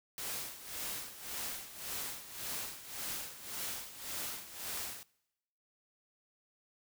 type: noise with tremolo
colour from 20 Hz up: white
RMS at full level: -39 dBFS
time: 0.18-5.03 s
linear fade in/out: 0 ms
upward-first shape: sine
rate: 1.8 Hz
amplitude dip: 75%
effects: noise-tail reverb RT60 0.9 s tail -24 dB re dry